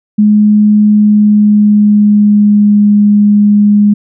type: tone with pitch glide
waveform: sine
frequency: 210 to 206.6 Hz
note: G#3 to G#3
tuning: +19 to -9 cents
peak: -3 dBFS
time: 0.18-3.94 s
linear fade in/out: 10 ms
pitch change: -28 cents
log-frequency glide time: 0.87-2.84 s
effects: none